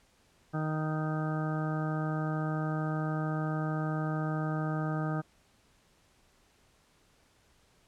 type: harmonic tone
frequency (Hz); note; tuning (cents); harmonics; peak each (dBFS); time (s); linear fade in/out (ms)
155.56; D#3; 0; 1 / 2 / 3 / 4 / 5 / 6 / 8 / 9 / 10; -31 / -37 / -44 / -41 / -42 / -49 / -41 / -51 / -45; 0.53-5.22; 20
effects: pink hiss -66 dBFS RMS until 7.87 s + low-pass 10000 Hz 12 dB/octave